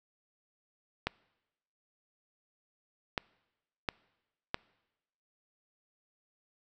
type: clicks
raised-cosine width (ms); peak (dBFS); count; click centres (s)
0.3; -14; 4; 1.07 / 3.178 / 3.888 / 4.544
effects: noise-tail reverb RT60 1.0 s tail -24 dB re dry